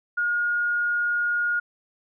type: tone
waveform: sine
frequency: 1431 Hz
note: F6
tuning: 42 cents sharp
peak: -21 dBFS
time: 0.17-1.6 s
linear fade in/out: 10 ms
effects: none